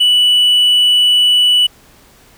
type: tone with hard clipping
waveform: sine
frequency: 2960 Hz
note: F#7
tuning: in tune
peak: -8 dBFS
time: 0-1.67 s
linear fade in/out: 10 ms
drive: 2 dB
effects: pink hiss -46 dBFS RMS until 2.37 s